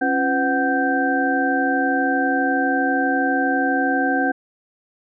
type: tone cluster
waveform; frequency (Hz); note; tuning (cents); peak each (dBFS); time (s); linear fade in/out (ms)
sine; 273.3 / 345.6 / 504 / 746 / 1565; C#4 / F4 / B4 / F#5 / G6; -24 / -18 / +35 / +14 / -3; -21 / -29 / -27 / -22 / -22; 0.01-4.32; 10
effects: none